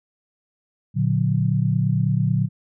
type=chord; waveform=sine; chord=Bb augmented; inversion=none; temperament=just; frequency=116.54 / 145.68 / 182.1 Hz; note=Bb2 / D3 / F#3; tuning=0 / -14 / -27 cents; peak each=-21 / -21 / -23 dBFS; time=0.94-2.49 s; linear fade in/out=50 ms; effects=none